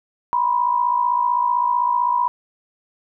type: tone pair together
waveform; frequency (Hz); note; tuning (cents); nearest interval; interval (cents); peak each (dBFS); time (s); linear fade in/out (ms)
sine; 969 / 1024.7; B5 / C6; -33 / -36; minor second; 97; -17 / -22; 0.33-2.28; 0
effects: none